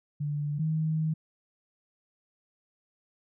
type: tone pair in turn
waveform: sine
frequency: 146.83 / 157.49 Hz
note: D3 / D#3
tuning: 0 / +21 cents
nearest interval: minor second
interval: 121 cents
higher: second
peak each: -28 / -25 dBFS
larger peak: second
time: 0.2-0.59 / 0.59-1.14 s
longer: second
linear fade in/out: 10 ms
effects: none